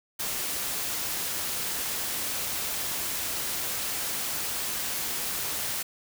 white noise, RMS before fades -31 dBFS, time 0.19-5.83 s, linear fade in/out 10 ms, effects none

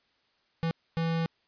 square tone bursts at uneven times, 164.81 Hz, E3, in tune, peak -27 dBFS, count 2, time 0.63-0.71 / 0.97-1.26 s, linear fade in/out 0 ms, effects white hiss -70 dBFS RMS until 1.47 s + resampled to 11025 Hz

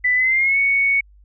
sine tone with pitch glide, 1991 to 2222 Hz, B6 to C#7, +14 to +4 cents, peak -14 dBFS, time 0.04-1.01 s, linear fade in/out 10 ms, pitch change +190 cents, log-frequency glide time 0.15-0.58 s, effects added 50 Hz sine -46 dBFS peak until 1.24 s

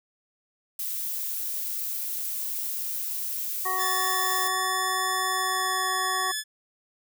violet noise, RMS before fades -31 dBFS, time 0.79-4.48 s, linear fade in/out 5 ms
harmonic tone, 373.5 Hz, F#4, 16 cents sharp, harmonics 1 / 2 / 3 / 5, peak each -38 / -33 / -28 / -33 dBFS, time 3.65-6.32 s, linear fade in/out 10 ms
10% pulse tone with pitch glide, 1744 to 1724 Hz, A6 to A6, -16 to -36 cents, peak -19 dBFS, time 3.77-6.44 s, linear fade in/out 50 ms, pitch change -20 cents, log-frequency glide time 5.27-5.94 s
effects none

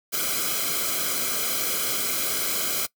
white noise with comb filter, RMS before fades -26 dBFS, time 0.12-2.87 s, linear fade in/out 20 ms, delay 1.1 ms, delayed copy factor -0.95, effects noise-tail reverb RT60 0.1 s tail -21 dB re dry

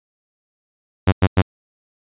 sawtooth tone bursts, 94.4 Hz, F#2, 35 cents sharp, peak -6 dBFS, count 3, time 1.07-1.42 s, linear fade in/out 10 ms, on 52 ms, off 97 ms, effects resampled to 8000 Hz

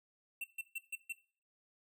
square tone bursts, 2700 Hz, E7, 41 cents sharp, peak -39 dBFS, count 5, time 0.41-1.125 s, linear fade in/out 5 ms, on 31 ms, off 140 ms, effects noise-tail reverb RT60 0.4 s tail -17 dB re dry

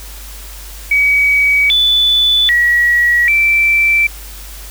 sine tone with pitch steps, 2269 / 3482 / 1919 / 2335 Hz, C#7 / A7 / A#6 / D7, +40 / -19 / +50 / -11 cents, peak -8 dBFS, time 0.91-4.07 s, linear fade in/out 5 ms, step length 790 ms, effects added 50 Hz sine -30 dBFS peak until 4.7 s + white hiss -34 dBFS RMS until 4.7 s

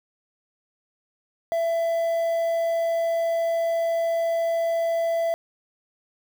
triangle tone with quantisation, 667 Hz, E5, 20 cents sharp, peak -19 dBFS, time 1.52-5.34 s, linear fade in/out 0 ms, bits 7, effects none

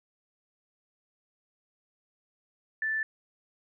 sine tone, 1760 Hz, A6, in tune, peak -27 dBFS, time 2.82-3.03 s, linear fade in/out 2 ms, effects none

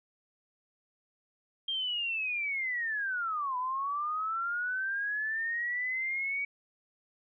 sine linear two-way sweep, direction down then up, 3208 to 989 to 2268 Hz, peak -30 dBFS, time 1.68-6.45 s, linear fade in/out 5 ms, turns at 3.57 s, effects none

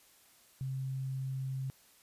sine tone, 132.9 Hz, C3, 27 cents sharp, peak -34 dBFS, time 0.61-1.7 s, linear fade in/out 0 ms, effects white hiss -63 dBFS RMS until 2.02 s + resampled to 32000 Hz

